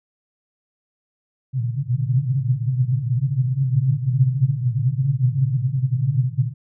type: band-pass noise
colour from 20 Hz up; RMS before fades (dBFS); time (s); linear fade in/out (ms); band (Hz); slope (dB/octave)
pink; -20; 1.53-6.54; 50; 120 to 140; 96
effects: none